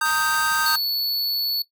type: chord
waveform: square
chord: Eb major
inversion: second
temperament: equal with one note detuned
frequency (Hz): 920 / 1244.5 / 1568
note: Bb5 / Eb6 / G6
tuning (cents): -23 / 0 / 0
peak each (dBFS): -28 / -25 / -23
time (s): 0.01-0.76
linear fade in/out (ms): 5
type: band-stop noise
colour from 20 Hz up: white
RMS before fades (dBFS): -32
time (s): 0.04-0.77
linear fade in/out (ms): 20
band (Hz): 230 to 610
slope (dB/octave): 96
type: tone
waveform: square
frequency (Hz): 4434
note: C#8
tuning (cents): 0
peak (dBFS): -21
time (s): 0.66-1.62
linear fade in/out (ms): 2
effects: noise-tail reverb RT60 0.1 s tail -17 dB re dry